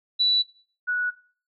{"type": "tone pair in turn", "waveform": "sine", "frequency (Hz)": [3951, 1469.7], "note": ["B7", "F#6"], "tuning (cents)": [0, -12], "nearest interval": "octave + perfect fourth", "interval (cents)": 1712, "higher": "first", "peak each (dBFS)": [-17, -22], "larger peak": "first", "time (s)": [[0.19, 0.43], [0.87, 1.11]], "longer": "neither", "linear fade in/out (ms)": 20, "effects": ["noise-tail reverb RT60 0.4 s tail -17 dB re dry"]}